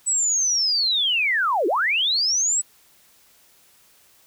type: linear two-way sweep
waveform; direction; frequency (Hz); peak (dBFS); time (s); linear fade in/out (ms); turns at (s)
sine; down then up; 8000 to 314.6 to 8000; -18; 0.06-2.62; 20; 1.67
effects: white hiss -56 dBFS RMS until 4.26 s